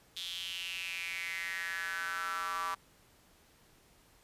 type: tone with high-pass filter sweep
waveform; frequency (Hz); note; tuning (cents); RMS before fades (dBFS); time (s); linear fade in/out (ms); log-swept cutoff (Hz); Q
square; 89.5; F2; +43; -38; 0.16-2.75; 10; 3500 to 1100; 6.1
effects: pink hiss -64 dBFS RMS until 4.23 s + resampled to 32000 Hz